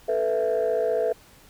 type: chord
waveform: sine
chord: A suspended second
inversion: none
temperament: just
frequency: 440 / 495 / 660 Hz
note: A4 / B4 / E5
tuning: 0 / +4 / +2 cents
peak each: -24 dBFS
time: 0.08-1.13 s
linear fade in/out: 10 ms
effects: tanh soft clip ceiling -16 dBFS + pink hiss -53 dBFS RMS until 1.49 s